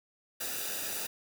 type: noise with comb filter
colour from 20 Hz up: white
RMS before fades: -36 dBFS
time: 0.4-1.07 s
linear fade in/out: 10 ms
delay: 0.93 ms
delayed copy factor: -0.6
effects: none